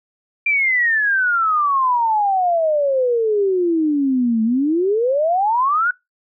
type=exponential two-way sweep; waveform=sine; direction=down then up; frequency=2386 to 217.9 to 1502 Hz; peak=-14 dBFS; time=0.46-5.91 s; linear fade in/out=5 ms; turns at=4.43 s; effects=noise-tail reverb RT60 0.2 s tail -23 dB re dry